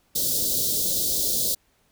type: band-stop noise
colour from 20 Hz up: white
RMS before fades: -24 dBFS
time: 0.15-1.55 s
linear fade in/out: 10 ms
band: 600 to 3600 Hz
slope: 48 dB/octave
effects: pink hiss -65 dBFS RMS until 1.91 s